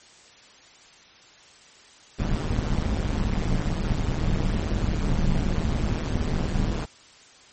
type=noise with amplitude modulation; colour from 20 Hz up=brown; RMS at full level=-20 dBFS; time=2.18-6.86 s; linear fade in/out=20 ms; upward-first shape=sine; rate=157 Hz; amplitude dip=95%; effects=white hiss -51 dBFS RMS until 7.52 s + MP3 32 kbps